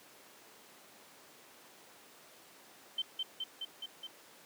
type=tone with echo; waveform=sine; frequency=3100 Hz; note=G7; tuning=20 cents flat; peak=-31 dBFS; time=2.98-3.02 s; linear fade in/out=5 ms; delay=210 ms; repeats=5; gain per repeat=-2 dB; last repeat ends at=4.07 s; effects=pink hiss -57 dBFS RMS until 4.45 s + high-pass 300 Hz 12 dB/octave